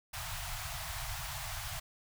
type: band-stop noise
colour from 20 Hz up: pink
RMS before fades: -40 dBFS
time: 0.13-1.8 s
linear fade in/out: 10 ms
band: 150 to 640 Hz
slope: 96 dB/octave
effects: none